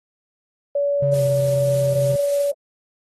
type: tone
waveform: sine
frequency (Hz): 570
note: C#5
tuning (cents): +48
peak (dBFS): -17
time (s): 0.75-2.52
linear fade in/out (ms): 5
type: tone with pitch glide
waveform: triangle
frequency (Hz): 139 to 132.8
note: C#3 to C3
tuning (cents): +5 to +26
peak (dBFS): -18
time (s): 1.02-2.16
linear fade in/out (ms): 5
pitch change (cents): -79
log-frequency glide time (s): 1.15-1.23
type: noise with tremolo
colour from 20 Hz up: blue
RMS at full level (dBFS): -33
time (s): 1.13-2.51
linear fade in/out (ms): 10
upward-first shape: triangle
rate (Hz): 3.5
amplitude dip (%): 25
effects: AAC 32 kbps